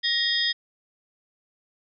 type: tone cluster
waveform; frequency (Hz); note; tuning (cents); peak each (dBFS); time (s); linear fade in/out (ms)
sine; 1882 / 3280 / 3648 / 4998; A#6 / G#7 / A#7 / D#8; +16 / -22 / -38 / +7; -27; 0.03-0.53; 20
effects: none